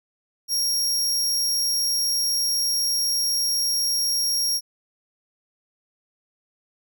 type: tone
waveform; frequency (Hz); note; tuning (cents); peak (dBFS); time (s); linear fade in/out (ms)
sawtooth; 5588; F8; 0; -18; 0.48-4.61; 50
effects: none